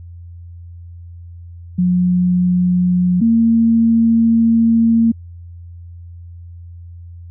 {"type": "tone pair in turn", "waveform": "sine", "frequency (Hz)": [179.5, 228.5], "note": ["F3", "A#3"], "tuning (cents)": [48, -34], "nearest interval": "major third", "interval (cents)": 418, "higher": "second", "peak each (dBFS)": [-11, -9], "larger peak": "second", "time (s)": [[1.78, 3.21], [3.21, 5.12]], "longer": "second", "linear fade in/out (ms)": 10, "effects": ["added 86 Hz sine -32 dBFS peak until 7.3 s"]}